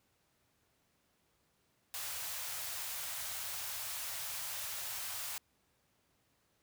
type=band-stop noise; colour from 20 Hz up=white; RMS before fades=-41 dBFS; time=1.94-5.38 s; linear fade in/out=0 ms; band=120 to 590 Hz; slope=24 dB/octave; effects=pink hiss -75 dBFS RMS until 6.62 s + high-pass 60 Hz 12 dB/octave